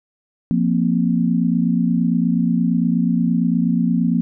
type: chord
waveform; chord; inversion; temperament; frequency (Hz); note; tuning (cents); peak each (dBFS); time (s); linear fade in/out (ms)
sine; F suspended fourth; none; equal; 174.61 / 233.1 / 261.6; F3 / Bb3 / C4; 0 / 0 / 0; -18 / -18 / -22; 0.51-4.21; 0
effects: none